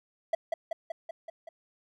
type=tone with echo; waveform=triangle; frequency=659.3 Hz; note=E5; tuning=in tune; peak=-21 dBFS; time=0.33-0.35 s; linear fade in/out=5 ms; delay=190 ms; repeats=6; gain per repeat=-3 dB; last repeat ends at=1.49 s; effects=none